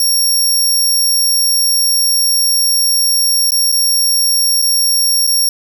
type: tone with dropouts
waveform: 20% pulse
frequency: 5560 Hz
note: F8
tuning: 9 cents flat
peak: -5 dBFS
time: 0-5.49 s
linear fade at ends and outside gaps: 2 ms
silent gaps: 3.506-3.519 / 3.718-3.724 / 4.618-4.623 / 5.268-5.274 s
effects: none